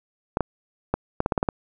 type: clicks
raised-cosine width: 1 ms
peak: -7 dBFS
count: 9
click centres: 0.371 / 0.407 / 0.94 / 1.204 / 1.261 / 1.322 / 1.378 / 1.429 / 1.488 s
effects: none